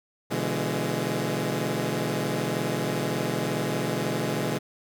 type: chord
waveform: 15% pulse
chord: E dominant seventh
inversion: second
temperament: equal with one note detuned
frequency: 123.47 / 146.83 / 168.86 / 207.7 Hz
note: B2 / D3 / E3 / G#3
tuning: 0 / 0 / +42 / 0 cents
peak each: -25 dBFS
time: 0.3-4.59 s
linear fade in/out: 20 ms
effects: none